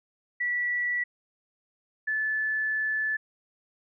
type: tone pair in turn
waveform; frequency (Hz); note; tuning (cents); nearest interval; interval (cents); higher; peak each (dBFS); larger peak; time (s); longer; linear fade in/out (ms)
sine; 1951 / 1738.1; B6 / A6; -22 / -22; major second; 200; first; -25; neither; 0.4-1.04 / 2.07-3.17; second; 10
effects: none